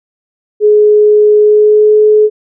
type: tone with pitch glide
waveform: sine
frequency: 421 to 426.1 Hz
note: G#4 to G#4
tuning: +24 to +44 cents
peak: -3 dBFS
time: 0.6-2.3 s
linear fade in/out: 50 ms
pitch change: +20 cents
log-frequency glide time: 1.39-1.98 s
effects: none